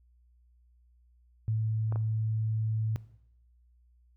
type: tone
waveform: sine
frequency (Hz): 110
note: A2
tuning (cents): 0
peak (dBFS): -26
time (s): 1.48-2.96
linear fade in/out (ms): 0
type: clicks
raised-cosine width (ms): 1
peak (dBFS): -26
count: 2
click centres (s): 1.924 / 1.959
effects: noise-tail reverb RT60 0.8 s tail -18 dB re dry + added 60 Hz sine -60 dBFS peak until 4.16 s